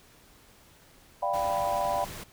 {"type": "chord", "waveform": "sine", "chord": "G dominant seventh", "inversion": "second", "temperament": "equal", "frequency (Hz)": [587.3, 698.5, 784, 987.8], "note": ["D5", "F5", "G5", "B5"], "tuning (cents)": [0, 0, 0, 0], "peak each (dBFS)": -31, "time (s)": [1.22, 2.05], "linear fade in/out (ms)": 10}
{"type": "noise", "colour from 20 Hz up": "pink", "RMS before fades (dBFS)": -41, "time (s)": [1.33, 2.24], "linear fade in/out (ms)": 10}
{"effects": ["pink hiss -57 dBFS RMS until 2.32 s"]}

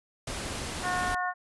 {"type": "noise", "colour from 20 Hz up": "pink", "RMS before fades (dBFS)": -35, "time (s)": [0.27, 1.15], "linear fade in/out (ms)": 5}
{"type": "harmonic tone", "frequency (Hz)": 361.9, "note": "F#4", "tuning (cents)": -38, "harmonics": [2, 3, 4, 5], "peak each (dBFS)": [-31, -33, -34, -35], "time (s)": [0.82, 1.34], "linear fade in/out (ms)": 50}
{"effects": ["resampled to 24000 Hz"]}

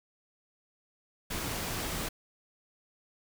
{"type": "noise", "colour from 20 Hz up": "pink", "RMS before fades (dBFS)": -35, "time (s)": [1.3, 2.09], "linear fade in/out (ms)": 10, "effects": []}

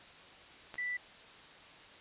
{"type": "clicks", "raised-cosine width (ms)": 0.3, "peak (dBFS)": [-28, -34], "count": 2, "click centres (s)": [0.742, 0.756]}
{"type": "tone", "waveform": "sine", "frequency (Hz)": 1975.5, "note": "B6", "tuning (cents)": 0, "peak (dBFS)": -34, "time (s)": [0.78, 0.97], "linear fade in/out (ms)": 5}
{"effects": ["white hiss -54 dBFS RMS until 2 s", "resampled to 8000 Hz"]}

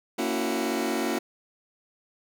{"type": "chord", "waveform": "sawtooth", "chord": "F# dominant seventh", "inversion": "first", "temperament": "just", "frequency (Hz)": [231.2, 277.5, 333, 370], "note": ["A#3", "C#4", "E4", "F#4"], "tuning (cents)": [-14, 2, 18, 0], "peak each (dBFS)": -27, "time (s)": [0.18, 1.19], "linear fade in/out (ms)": 10, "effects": []}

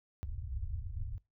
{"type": "low-pass noise", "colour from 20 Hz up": "white", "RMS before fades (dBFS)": -39, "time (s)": [0.23, 1.18], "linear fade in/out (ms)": 0, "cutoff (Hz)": 100, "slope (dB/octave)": 48, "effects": ["noise-tail reverb RT60 0.2 s tail -22 dB re dry"]}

